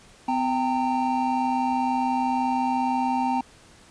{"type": "tone cluster", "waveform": "triangle", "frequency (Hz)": [254, 788, 914], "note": ["B3", "G5", "A#5"], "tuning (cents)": [49, 9, -34], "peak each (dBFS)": -24, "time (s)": [0.28, 3.41], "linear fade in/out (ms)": 5, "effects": ["pink hiss -52 dBFS RMS until 3.9 s", "resampled to 22050 Hz"]}